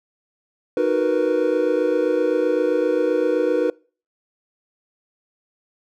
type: chord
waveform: triangle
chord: B major seventh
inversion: first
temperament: equal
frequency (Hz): 311.1 / 370 / 466.2 / 493.9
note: D#4 / F#4 / A#4 / B4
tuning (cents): 0 / 0 / 0 / 0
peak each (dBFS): -22 / -22 / -21 / -18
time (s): 0.77-3.7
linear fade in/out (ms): 2
effects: noise-tail reverb RT60 0.4 s tail -25 dB re dry